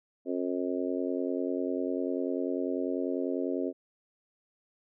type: harmonic tone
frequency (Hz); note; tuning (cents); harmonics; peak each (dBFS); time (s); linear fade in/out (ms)
90.1; F#2; -45; 3 / 4 / 5 / 6 / 7; -32 / -34 / -36 / -38 / -39; 0.25-3.73; 50
effects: none